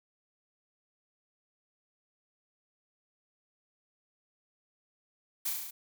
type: noise with echo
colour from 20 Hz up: blue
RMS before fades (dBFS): -32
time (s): 5.45-5.5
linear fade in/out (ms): 10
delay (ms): 35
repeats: 6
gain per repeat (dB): -2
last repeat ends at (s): 5.71
effects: none